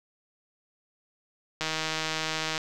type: click train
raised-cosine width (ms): 0.2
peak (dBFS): -12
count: 154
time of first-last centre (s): 1.61-2.578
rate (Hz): 158
effects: none